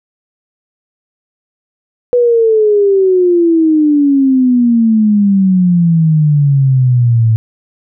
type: exponential sweep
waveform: sine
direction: down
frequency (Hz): 493.9 to 110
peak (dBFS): -6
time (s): 2.13-7.36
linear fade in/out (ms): 0
effects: none